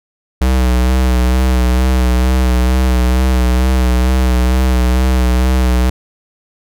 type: tone with vibrato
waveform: square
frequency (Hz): 63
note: B1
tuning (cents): +35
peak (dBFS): -10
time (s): 0.41-5.9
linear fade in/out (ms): 5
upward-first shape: sine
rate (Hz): 2.2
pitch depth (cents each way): 35
effects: none